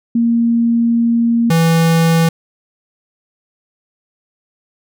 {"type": "tone pair in turn", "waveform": ["sine", "square"], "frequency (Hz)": [233.1, 164.83], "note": ["A#3", "E3"], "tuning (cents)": [0, 0], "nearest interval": "tritone", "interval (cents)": 600, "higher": "first", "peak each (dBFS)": -10, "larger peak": "neither", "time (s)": [[0.15, 1.5], [1.5, 2.29]], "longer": "first", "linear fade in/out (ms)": 5, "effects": []}